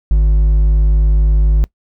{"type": "tone with hard clipping", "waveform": "triangle", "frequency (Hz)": 51.91, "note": "G#1", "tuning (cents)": 0, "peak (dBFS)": -9, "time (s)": [0.11, 1.64], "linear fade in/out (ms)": 0, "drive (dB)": 7, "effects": ["noise-tail reverb RT60 0.1 s tail -22 dB re dry"]}